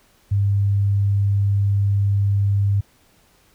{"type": "tone", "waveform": "sine", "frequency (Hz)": 100, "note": "G2", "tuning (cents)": 35, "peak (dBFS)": -15, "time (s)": [0.31, 2.81], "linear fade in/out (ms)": 10, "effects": ["pink hiss -57 dBFS RMS until 3.54 s"]}